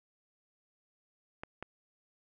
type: clicks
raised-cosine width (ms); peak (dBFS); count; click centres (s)
0.5; -25; 2; 1.435 / 1.626
effects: none